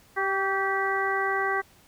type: harmonic tone with a mistuned harmonic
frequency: 390.3 Hz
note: G4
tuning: 8 cents flat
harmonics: 1 / 2 / 3 / 4 / 5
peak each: -30 / -30 / -30 / -30 / -30 dBFS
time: 0.16-1.62 s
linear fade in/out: 20 ms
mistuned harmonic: 3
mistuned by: -34 cents
effects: pink hiss -57 dBFS RMS until 1.87 s